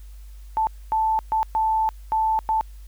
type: tone bursts at uneven times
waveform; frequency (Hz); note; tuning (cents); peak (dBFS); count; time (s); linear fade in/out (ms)
sine; 880; A5; 0; -18; 6; 0.57-0.67 / 0.92-1.19 / 1.32-1.43 / 1.55-1.89 / 2.12-2.39 / 2.49-2.61; 0
effects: added 50 Hz sine -38 dBFS peak until 2.87 s + white hiss -58 dBFS RMS until 2.87 s